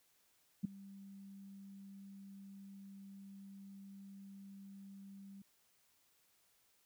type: tone with ADSR envelope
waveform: sine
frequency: 196.6 Hz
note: G3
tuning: 5 cents sharp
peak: -30 dBFS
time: 0.63-5.42 s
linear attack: 19 ms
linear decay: 6 ms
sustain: -21 dB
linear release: 4 ms
effects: white hiss -74 dBFS RMS until 6.85 s